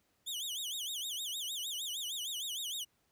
sawtooth tone with vibrato, 3318 Hz, G#7, 2 cents flat, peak -34 dBFS, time 0.26-2.85 s, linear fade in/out 20 ms, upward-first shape sine, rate 6.5 Hz, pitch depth 230 cents each way, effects pink hiss -75 dBFS RMS until 3.11 s + high-pass 60 Hz 12 dB/octave

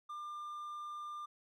triangle tone, 1197 Hz, D6, 33 cents sharp, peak -40 dBFS, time 0.09-1.26 s, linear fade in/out 10 ms, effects none

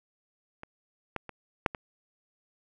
clicks, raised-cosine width 0.5 ms, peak -26 / -17 / -25 / -8 / -21 dBFS, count 5, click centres 0.634 / 1.163 / 1.293 / 1.662 / 1.748 s, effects none

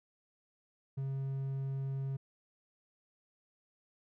triangle tone, 135.5 Hz, C#3, 39 cents flat, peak -32 dBFS, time 0.97-2.17 s, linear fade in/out 10 ms, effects none

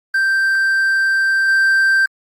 triangle tone with level steps, 1568 Hz, G6, in tune, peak -11 / -9 dBFS, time 0.14-2.06 s, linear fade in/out 5 ms, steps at 1.48 s, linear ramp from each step 5 ms, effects Opus 24 kbps

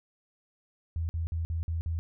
sine tone bursts, 82.41 Hz, E2, in tune, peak -28 dBFS, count 6, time 0.96-1.99 s, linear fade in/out 0 ms, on 130 ms, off 50 ms, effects none

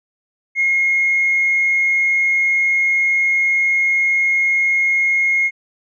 triangle tone with tanh clipping, 2151 Hz, C7, 47 cents sharp, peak -13 dBFS, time 0.55-5.51 s, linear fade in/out 50 ms, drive 4 dB, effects resampled to 16000 Hz

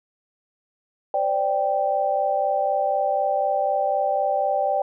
sine chord, C suspended second, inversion none, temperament equal, 523.3 / 587.3 / 784 Hz, C5 / D5 / G5, 0 / 0 / 0 cents, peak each -28 / -23 / -22 dBFS, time 1.14-4.82 s, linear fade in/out 2 ms, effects none

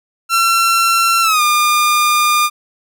sawtooth tone with pitch glide, 1355 to 1207.2 Hz, E6 to D6, +47 to +47 cents, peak -7 dBFS, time 0.29-2.5 s, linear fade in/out 50 ms, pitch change -200 cents, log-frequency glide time 1.22-1.42 s, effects none

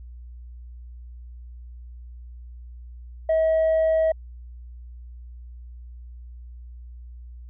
sine tone, 641 Hz, E5, 49 cents flat, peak -15 dBFS, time 3.29-4.12 s, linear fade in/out 5 ms, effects tanh soft clip ceiling -16 dBFS + added 60 Hz sine -38 dBFS peak until 7.49 s

